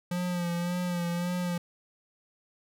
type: tone with vibrato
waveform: square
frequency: 175.5 Hz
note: F3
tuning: 9 cents sharp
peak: -29 dBFS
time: 0.11-1.58 s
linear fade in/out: 5 ms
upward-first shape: sine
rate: 1.8 Hz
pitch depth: 37 cents each way
effects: none